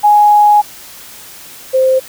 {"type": "tone pair in turn", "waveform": "sine", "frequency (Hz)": [833, 522.2], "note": ["G#5", "C5"], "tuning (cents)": [5, -3], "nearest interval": "minor sixth", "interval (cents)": 808, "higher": "first", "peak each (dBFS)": [-4, -7], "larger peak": "first", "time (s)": [[0.03, 0.62], [1.73, 2]], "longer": "first", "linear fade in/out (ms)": 20, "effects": ["white hiss -34 dBFS RMS until 2.08 s"]}